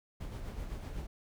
brown noise with tremolo, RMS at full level -39 dBFS, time 0.2-1.07 s, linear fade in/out 10 ms, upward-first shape sine, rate 7.9 Hz, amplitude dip 40%, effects none

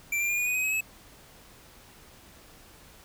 square tone with pitch steps, 2349 / 2382 / 2415 / 2449 / 2483 / 2518 / 2553 / 2588 Hz, D7 / D7 / D7 / D#7 / D#7 / D#7 / D#7 / E7, 0 / +24 / +48 / -28 / -4 / +20 / +44 / -32 cents, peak -26 dBFS, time 0.12-0.808 s, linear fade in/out 5 ms, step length 86 ms, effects pink hiss -53 dBFS RMS until 3.04 s

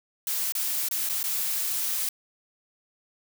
blue noise with dropouts, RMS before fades -28 dBFS, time 0.27-2.09 s, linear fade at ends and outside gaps 2 ms, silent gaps 0.522-0.551 / 0.887-0.911 / 1.09-1.096 / 1.23-1.239 s, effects none

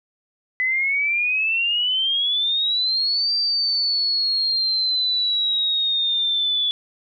sine exponential two-way sweep, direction up then down, 2003 to 4699 to 3435 Hz, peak -18 dBFS, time 0.6-6.71 s, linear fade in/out 0 ms, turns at 3.33 s, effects none

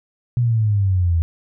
sine exponential sweep, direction down, 123.7 to 81.2 Hz, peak -14 dBFS, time 0.37-1.22 s, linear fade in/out 0 ms, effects none

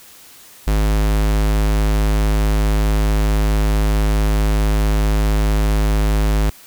square tone, 52.3 Hz, G#1, 13 cents sharp, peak -14 dBFS, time 0.67-6.5 s, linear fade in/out 5 ms, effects white hiss -43 dBFS RMS until 6.66 s

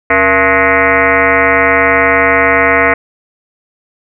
sine tone with frequency modulation, 1269 Hz, D#6, 34 cents sharp, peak -6 dBFS, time 0.1-2.94 s, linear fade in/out 5 ms, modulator 199 Hz, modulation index 4.7, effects none

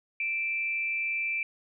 sine tone pair together, 2349 / 2607 Hz, D7 / E7, 0 / -20 cents, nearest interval major second, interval 180 cents, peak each -28 / -36 dBFS, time 0.2-1.43 s, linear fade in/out 2 ms, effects none

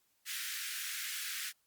pink high-pass noise, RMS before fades -40 dBFS, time 0.25-1.53 s, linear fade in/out 50 ms, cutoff 1500 Hz, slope 48 dB/octave, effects white hiss -75 dBFS RMS until 1.66 s + Opus 48 kbps

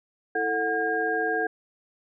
sine tone cluster, 328.9 / 442.7 / 733 / 1618 Hz, E4 / A4 / F#5 / G#6, -4 / +11 / -16 / -46 cents, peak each -33 / -28 / -29 / -27 dBFS, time 0.35-1.47 s, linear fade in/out 5 ms, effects none

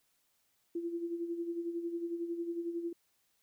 sine tone with tremolo, 340 Hz, F4, 46 cents flat, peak -32 dBFS, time 0.75-2.93 s, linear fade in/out 5 ms, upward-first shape sine, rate 11 Hz, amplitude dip 60%, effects white hiss -75 dBFS RMS until 3.42 s

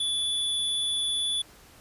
square tone, 3453 Hz, A7, 33 cents flat, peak -26 dBFS, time 0-1.42 s, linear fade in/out 5 ms, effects pink hiss -53 dBFS RMS until 1.8 s + resampled to 32000 Hz

